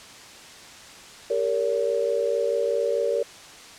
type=tone cluster; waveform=sine; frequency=397.8 / 462.5 / 569 Hz; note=G4 / A#4 / C#5; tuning=+25 / -14 / +45 cents; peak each=-29 / -24 / -25 dBFS; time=1.3-3.23 s; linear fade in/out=5 ms; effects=white hiss -44 dBFS RMS until 3.78 s + low-pass 7000 Hz 12 dB/octave